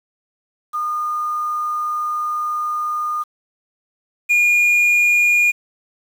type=tone pair in turn; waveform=sine / triangle; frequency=1219 / 2430 Hz; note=D#6 / D#7; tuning=-36 / -42 cents; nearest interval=octave; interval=1194 cents; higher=second; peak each=-19 / -10 dBFS; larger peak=second; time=0.73-3.24 / 4.29-5.52 s; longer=first; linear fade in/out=20 ms; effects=7-bit